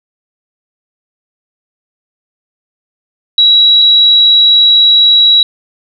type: tone pair in turn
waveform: sine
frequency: 3886 / 3886 Hz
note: B7 / B7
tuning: -29 / -29 cents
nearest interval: unison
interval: 0 cents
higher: neither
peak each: -3 dBFS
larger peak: neither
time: 3.38-3.82 / 3.82-5.43 s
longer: second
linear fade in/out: 2 ms
effects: none